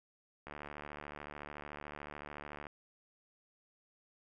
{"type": "click train", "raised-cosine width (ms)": 0.5, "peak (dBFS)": -30, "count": 163, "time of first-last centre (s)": [0.47, 2.668], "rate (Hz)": 73.7, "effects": []}